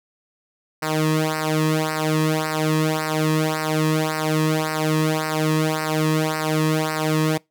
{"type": "tone with flanger", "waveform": "sawtooth", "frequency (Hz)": 156.1, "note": "D#3", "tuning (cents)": 6, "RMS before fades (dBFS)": -21, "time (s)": [0.82, 7.38], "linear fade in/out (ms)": 10, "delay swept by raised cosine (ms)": [0.29, 1.39], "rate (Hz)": 1.8, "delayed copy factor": -0.95, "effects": ["noise-tail reverb RT60 0.2 s tail -25 dB re dry"]}